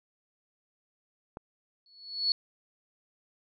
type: click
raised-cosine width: 1 ms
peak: -26 dBFS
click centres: 1.371 s
type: tone with exponential growth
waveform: sine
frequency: 4400 Hz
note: C#8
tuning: 14 cents flat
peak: -21 dBFS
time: 1.86-2.32 s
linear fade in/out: 1 ms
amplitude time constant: 98 ms
effects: none